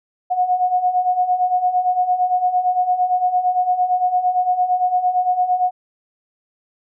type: beating tone pair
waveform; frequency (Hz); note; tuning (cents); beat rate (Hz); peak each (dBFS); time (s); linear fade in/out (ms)
sine; 722 / 730.8; F#5 / F#5; -43 / -22; 8.8; -21 / -16; 0.3-5.71; 20
effects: none